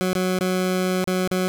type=tone with dropouts; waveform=20% pulse; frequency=184.4 Hz; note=F#3; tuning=6 cents flat; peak=-15 dBFS; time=0.01-1.48 s; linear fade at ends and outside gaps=0 ms; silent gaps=0.131-0.152 / 0.389-0.409 / 1.041-1.074 / 1.275-1.313 s; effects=none